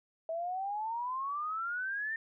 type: exponential sweep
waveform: sine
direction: up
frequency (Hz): 644 to 1822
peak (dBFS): -33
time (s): 0.29-2.16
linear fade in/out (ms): 2
effects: none